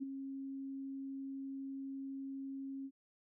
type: tone with ADSR envelope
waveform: sine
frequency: 271.2 Hz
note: C#4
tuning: 38 cents flat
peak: -35 dBFS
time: 0-2.91 s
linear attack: 27 ms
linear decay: 12 ms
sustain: -6 dB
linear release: 56 ms
effects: none

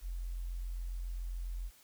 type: tone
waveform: sine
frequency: 43.65 Hz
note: F1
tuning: in tune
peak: -36 dBFS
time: 0.01-1.71 s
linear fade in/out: 50 ms
effects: white hiss -62 dBFS RMS until 1.83 s

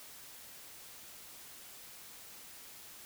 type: silence
effects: white hiss -52 dBFS RMS until 3.05 s

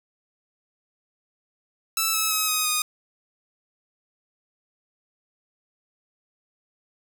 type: tone with pitch steps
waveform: 5% pulse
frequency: 1318.5 / 1297.3 / 1276.5 / 1256.1 / 1235.9 Hz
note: E6 / E6 / D#6 / D#6 / D#6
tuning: 0 / -28 / +44 / +16 / -12 cents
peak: -10 dBFS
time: 1.97-2.82 s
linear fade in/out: 2 ms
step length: 170 ms
effects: none

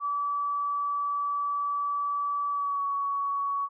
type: tone with pitch glide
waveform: sine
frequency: 1151 to 1122.8 Hz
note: D6 to C#6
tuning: -35 to +22 cents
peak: -26 dBFS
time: 0-3.69 s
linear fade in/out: 50 ms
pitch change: -43 cents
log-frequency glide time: 2.5-2.85 s
effects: none

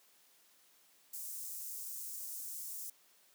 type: high-pass noise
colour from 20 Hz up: white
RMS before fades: -44 dBFS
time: 1.13-2.9 s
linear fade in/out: 5 ms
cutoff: 6500 Hz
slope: 24 dB/octave
effects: white hiss -67 dBFS RMS until 3.34 s + high-pass 200 Hz 12 dB/octave

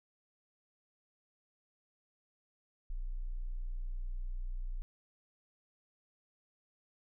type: tone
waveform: sine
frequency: 30.27 Hz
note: B0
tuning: 34 cents flat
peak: -35 dBFS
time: 2.9-4.82 s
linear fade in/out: 0 ms
effects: none

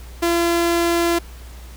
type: tone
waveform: sawtooth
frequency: 340.8 Hz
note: F4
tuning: 42 cents flat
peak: -12 dBFS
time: 0.22-1.19 s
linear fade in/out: 10 ms
effects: added 60 Hz sine -35 dBFS peak until 1.76 s + pink hiss -45 dBFS RMS until 1.76 s

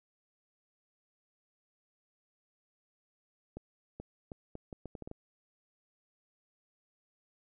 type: accelerating click train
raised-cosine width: 2 ms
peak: -29 dBFS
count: 10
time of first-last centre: 3.57-5.114 s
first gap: 430 ms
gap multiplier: 0.74
effects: none

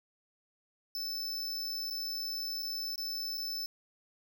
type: tone with dropouts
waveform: square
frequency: 5274 Hz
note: E8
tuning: in tune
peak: -35 dBFS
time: 0.95-3.66 s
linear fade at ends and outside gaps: 1 ms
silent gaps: 1.901-1.908 / 2.624-2.629 / 2.958-2.979 / 3.373-3.378 s
effects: none

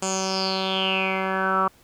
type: tone with low-pass filter sweep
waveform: 10% pulse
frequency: 190.1 Hz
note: F#3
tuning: 47 cents sharp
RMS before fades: -24 dBFS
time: 0.02-1.68 s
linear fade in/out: 5 ms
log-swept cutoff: 7500 to 1200 Hz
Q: 8.3
effects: pink hiss -56 dBFS RMS until 1.83 s

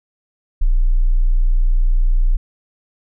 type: tone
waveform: sine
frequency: 30 Hz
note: B0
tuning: 49 cents flat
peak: -10 dBFS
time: 0.61-2.37 s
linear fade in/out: 10 ms
effects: none

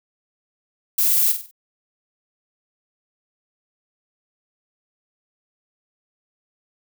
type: noise with echo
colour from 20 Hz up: violet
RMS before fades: -18 dBFS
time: 0.98-1.32 s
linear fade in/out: 5 ms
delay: 48 ms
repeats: 4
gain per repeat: -8 dB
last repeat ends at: 1.512 s
effects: none

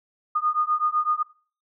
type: beating tone pair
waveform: sine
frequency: 1223 / 1230.9 Hz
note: D#6 / D#6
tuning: -30 / -19 cents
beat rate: 7.9 Hz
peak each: -24 dBFS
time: 0.35-1.23 s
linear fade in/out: 10 ms
effects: noise-tail reverb RT60 0.4 s tail -19 dB re dry

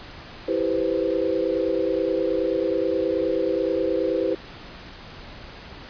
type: chord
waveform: sine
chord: C major seventh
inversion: first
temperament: equal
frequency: 329.6 / 392 / 493.9 / 523.3 Hz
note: E4 / G4 / B4 / C5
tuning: 0 / 0 / 0 / 0 cents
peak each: -26 dBFS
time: 0.48-4.35 s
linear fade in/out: 5 ms
effects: pink hiss -41 dBFS RMS until 5.89 s + resampled to 11025 Hz

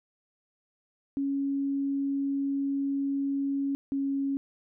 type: tone pair in turn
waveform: sine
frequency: 277.2 / 275.6 Hz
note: C#4 / C#4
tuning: 0 / -10 cents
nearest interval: unison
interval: 10 cents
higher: first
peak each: -26 dBFS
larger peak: neither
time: 1.17-3.75 / 3.92-4.37 s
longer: first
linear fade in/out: 0 ms
effects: none

